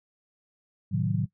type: chord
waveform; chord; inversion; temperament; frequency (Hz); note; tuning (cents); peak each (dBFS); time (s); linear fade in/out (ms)
sine; A diminished seventh; none; equal; 110 / 130.81 / 155.56 / 185; A2 / C3 / Eb3 / Gb3; 0 / 0 / 0 / 0; -29 / -31 / -29 / -29; 0.91-1.26; 20
effects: noise-tail reverb RT60 0.1 s tail -18 dB re dry